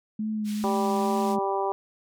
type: tone with vibrato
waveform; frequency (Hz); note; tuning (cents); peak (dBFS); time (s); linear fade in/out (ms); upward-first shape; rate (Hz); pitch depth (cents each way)
sine; 213.2; G#3; +46; -26; 0.19-1.39; 5; sine; 2.3; 30
type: band-pass noise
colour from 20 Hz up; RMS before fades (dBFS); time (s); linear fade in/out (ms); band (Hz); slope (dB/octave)
pink; -44; 0.44-1.37; 50; 2700 to 12000; 12
type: harmonic tone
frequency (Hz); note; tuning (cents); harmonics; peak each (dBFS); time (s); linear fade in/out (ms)
196; G3; 0; 2 / 3 / 4 / 5 / 6; -28 / -33 / -29 / -30 / -37; 0.64-1.72; 0
effects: none